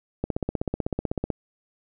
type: click train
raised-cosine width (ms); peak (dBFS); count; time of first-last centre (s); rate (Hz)
2; -12; 18; 0.24-1.302; 16
effects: none

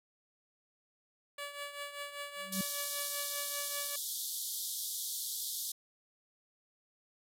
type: tone with tremolo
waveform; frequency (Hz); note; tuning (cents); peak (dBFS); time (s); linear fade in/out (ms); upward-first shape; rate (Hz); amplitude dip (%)
10% pulse; 574; D5; -40; -30; 1.38-3.96; 5; triangle; 5.1; 70
type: tone with exponential growth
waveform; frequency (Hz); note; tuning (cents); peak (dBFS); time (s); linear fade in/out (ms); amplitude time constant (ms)
sine; 191.8; G3; -37; -30; 2.36-2.61; 2; 53
type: band-pass noise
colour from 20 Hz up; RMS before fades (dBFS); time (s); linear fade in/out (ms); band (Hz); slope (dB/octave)
white; -39; 2.52-5.72; 5; 3300 to 15000; 96
effects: none

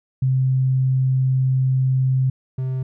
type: tone pair in turn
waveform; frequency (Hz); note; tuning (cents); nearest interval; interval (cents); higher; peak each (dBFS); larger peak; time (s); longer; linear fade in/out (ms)
sine / triangle; 130.81 / 130.13; C3 / C3; 0 / -9; unison; 9; first; -15 / -19; first; 0.22-2.3 / 2.58-2.83; first; 5
effects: none

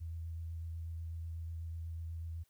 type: tone with vibrato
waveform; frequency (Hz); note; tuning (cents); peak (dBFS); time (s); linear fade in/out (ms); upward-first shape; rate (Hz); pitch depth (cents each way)
sine; 82.41; E2; 0; -39; 0-2.44; 20; sine; 8.1; 17
effects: white hiss -75 dBFS RMS until 2.49 s

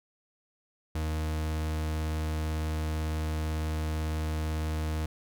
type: tone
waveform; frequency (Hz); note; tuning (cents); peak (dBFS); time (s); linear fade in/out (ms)
40% pulse; 78; D#2; +5; -28; 0.95-5.06; 5
effects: none

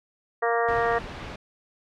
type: harmonic tone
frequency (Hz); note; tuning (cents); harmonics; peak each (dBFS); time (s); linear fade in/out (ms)
233.1; A#3; 0; 2 / 3 / 4 / 5 / 6 / 7 / 8; -25 / -26 / -32 / -29 / -34 / -35 / -30; 0.42-0.99; 10
type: noise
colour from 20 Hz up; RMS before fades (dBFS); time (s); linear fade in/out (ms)
pink; -36; 0.68-1.36; 5
effects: low-pass 3000 Hz 12 dB/octave

